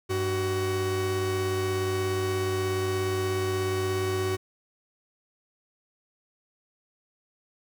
45% pulse tone pair together, 97.8 / 374.4 Hz, G2 / F#4, -4 / +20 cents, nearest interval octave + major seventh, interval 2324 cents, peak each -30 / -27 dBFS, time 0.09-4.37 s, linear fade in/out 20 ms, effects none

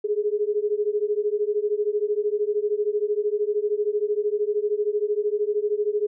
sine beating tone pair, 411.3 / 424.3 Hz, G#4 / G#4, -17 / +37 cents, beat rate 13 Hz, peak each -24 dBFS, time 0.04-6.07 s, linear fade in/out 10 ms, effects none

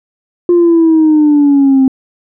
sine exponential sweep, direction down, 352.8 to 261.6 Hz, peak -3 dBFS, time 0.49-1.88 s, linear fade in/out 2 ms, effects tanh soft clip ceiling -2 dBFS

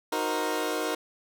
20% pulse chord, C half-diminished seventh, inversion first, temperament equal with one note detuned, 311.1 / 367.2 / 466.2 / 523.3 Hz, Eb4 / Gb4 / Bb4 / C5, 0 / -13 / 0 / 0 cents, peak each -27 / -29 / -26 / -31 dBFS, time 0.12-0.95 s, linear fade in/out 5 ms, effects none

